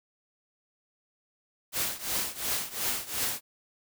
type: noise with tremolo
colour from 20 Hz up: white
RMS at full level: -28 dBFS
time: 1.72-3.41 s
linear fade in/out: 50 ms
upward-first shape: triangle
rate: 2.8 Hz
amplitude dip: 90%
effects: none